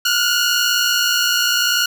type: tone pair together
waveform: 15% pulse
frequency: 1408.6 / 1469 Hz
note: F6 / F#6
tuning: +14 / -13 cents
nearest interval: minor second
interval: 73 cents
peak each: -11 dBFS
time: 0.05-1.86 s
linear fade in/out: 5 ms
effects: none